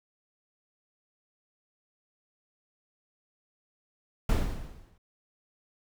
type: noise with exponential decay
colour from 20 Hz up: brown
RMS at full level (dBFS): -21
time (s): 4.29-4.98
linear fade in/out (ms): 5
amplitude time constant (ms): 150
effects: none